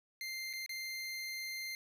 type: tone with dropouts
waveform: 25% pulse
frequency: 2093 Hz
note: C7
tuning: in tune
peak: -36 dBFS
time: 0.21-1.75 s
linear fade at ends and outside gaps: 1 ms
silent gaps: 0.53-0.535 / 0.662-0.693 s
effects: none